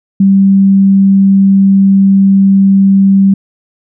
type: tone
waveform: sine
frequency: 195.1 Hz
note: G3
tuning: 8 cents flat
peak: -3 dBFS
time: 0.2-3.34 s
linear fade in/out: 5 ms
effects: none